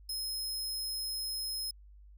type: tone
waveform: sawtooth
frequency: 5140 Hz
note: E8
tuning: 45 cents flat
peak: -32 dBFS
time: 0.09-1.71 s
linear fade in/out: 5 ms
effects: added 50 Hz sine -52 dBFS peak until 2.17 s